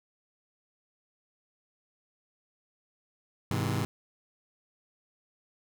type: chord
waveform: sawtooth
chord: Ab augmented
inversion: none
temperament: just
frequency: 103.83 / 129.78 / 162.23 Hz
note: Ab2 / C3 / E3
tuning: 0 / -14 / -27 cents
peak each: -27 / -28 / -30 dBFS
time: 3.51-3.85 s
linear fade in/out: 0 ms
effects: none